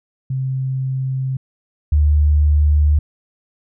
sine tone pair in turn, 131.9 / 74.48 Hz, C3 / D2, +14 / +25 cents, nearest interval minor seventh, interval 989 cents, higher first, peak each -18 / -10 dBFS, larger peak second, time 0.3-1.37 / 1.92-2.99 s, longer neither, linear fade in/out 5 ms, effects none

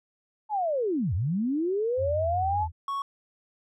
sine linear two-way sweep, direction down then up, 880 to 77.78 to 880 Hz, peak -24 dBFS, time 0.49-2.68 s, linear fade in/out 50 ms, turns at 1.14 s
sine tone with vibrato, 87.31 Hz, F2, in tune, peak -30 dBFS, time 1.97-2.72 s, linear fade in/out 50 ms, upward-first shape square, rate 5.4 Hz, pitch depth 94 cents each way
triangle tone, 1108.7 Hz, C#6, in tune, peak -26 dBFS, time 2.88-3.02 s, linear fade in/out 2 ms
effects none

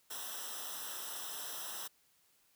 white noise with comb filter, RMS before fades -43 dBFS, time 0.1-1.88 s, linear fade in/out 10 ms, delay 0.44 ms, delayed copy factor -0.95, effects white hiss -71 dBFS RMS until 2.55 s

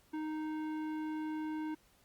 triangle tone with tanh clipping, 310.2 Hz, D#4, 5 cents flat, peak -38 dBFS, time 0.13-1.75 s, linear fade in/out 10 ms, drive 18 dB, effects pink hiss -68 dBFS RMS until 2.04 s + Opus 48 kbps

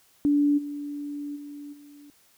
sine tone with level steps, 289.7 Hz, D4, 24 cents flat, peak -18 / -31 / -37 / -46 dBFS, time 0.25-2.1 s, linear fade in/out 0 ms, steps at 0.57 / 1.35 / 1.72 s, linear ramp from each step 20 ms, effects white hiss -61 dBFS RMS until 2.37 s

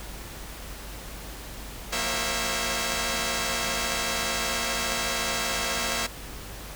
5% pulse tone cluster, 178 / 233 / 539 / 660 / 774 Hz, F3 / A#3 / C#5 / E5 / G5, +33 / -1 / -49 / +2 / -22 cents, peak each -26 / -21 / -20 / -19 / -25 dBFS, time 1.92-6.07 s, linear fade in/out 10 ms, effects added 50 Hz sine -41 dBFS peak until 6.75 s + pink hiss -41 dBFS RMS until 6.75 s

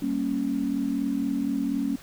sine chord, G diminished, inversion none, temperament equal, 196 / 233.1 / 277.2 Hz, G3 / Bb3 / Db4, 0 / 0 / 0 cents, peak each -32 / -29 / -26 dBFS, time 0.02-1.96 s, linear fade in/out 5 ms, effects pink hiss -48 dBFS RMS until 2.02 s

